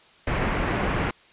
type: low-pass noise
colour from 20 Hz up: pink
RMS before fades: -25 dBFS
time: 0.27-1.11 s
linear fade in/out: 5 ms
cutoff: 2500 Hz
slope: 24 dB/octave
effects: white hiss -54 dBFS RMS until 1.32 s + resampled to 8000 Hz